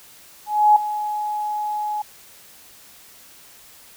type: tone with ADSR envelope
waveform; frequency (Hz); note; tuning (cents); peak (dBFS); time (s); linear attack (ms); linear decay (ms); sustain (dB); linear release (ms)
sine; 842; G#5; +24; -8; 0.46-2.02; 300; 5; -14; 5
effects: white hiss -47 dBFS RMS until 3.96 s